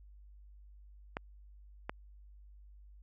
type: clicks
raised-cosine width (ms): 0.5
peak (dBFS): -21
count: 2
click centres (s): 1.169 / 1.895
effects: added 50 Hz sine -53 dBFS peak until 3.02 s